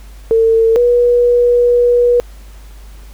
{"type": "tone pair in turn", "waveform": "sine", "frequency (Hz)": [451.5, 483.8], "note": ["A4", "B4"], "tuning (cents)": [45, -36], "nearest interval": "minor second", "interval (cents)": 119, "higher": "second", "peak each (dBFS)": -7, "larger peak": "neither", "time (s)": [[0.31, 0.76], [0.76, 2.2]], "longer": "second", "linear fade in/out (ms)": 0, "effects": ["added 50 Hz sine -32 dBFS peak until 3.13 s", "pink hiss -45 dBFS RMS until 3.13 s"]}